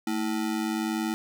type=ring-modulated tone; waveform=square; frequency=273 Hz; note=C#4; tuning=26 cents flat; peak=-24 dBFS; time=0.07-1.14 s; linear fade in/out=0 ms; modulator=50.3 Hz; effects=none